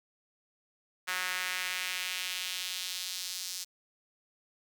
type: tone with high-pass filter sweep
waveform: sawtooth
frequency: 183.1 Hz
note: F#3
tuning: 18 cents flat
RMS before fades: -36 dBFS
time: 1.07-3.65 s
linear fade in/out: 20 ms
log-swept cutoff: 1600 to 5200 Hz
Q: 1.6
effects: none